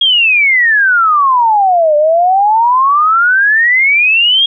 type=exponential two-way sweep; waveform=sine; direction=down then up; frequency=3304 to 587.3 to 3304 Hz; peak=-6 dBFS; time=0.01-4.46 s; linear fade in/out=5 ms; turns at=1.96 s; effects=none